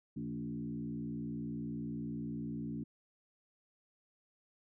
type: tone with frequency modulation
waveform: sine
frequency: 220 Hz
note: A3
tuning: in tune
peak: -37 dBFS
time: 0.16-2.84 s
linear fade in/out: 10 ms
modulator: 60 Hz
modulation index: 1.4
effects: none